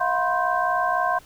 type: tone cluster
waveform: sine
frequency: 653 / 717 / 994 / 1060 / 1558 Hz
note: E5 / F5 / B5 / C6 / G6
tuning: -17 / +45 / +11 / +22 / -11 cents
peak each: -29 / -24 / -30 / -24 / -27 dBFS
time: 0-1.19 s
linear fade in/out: 10 ms
effects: pink hiss -51 dBFS RMS until 1.25 s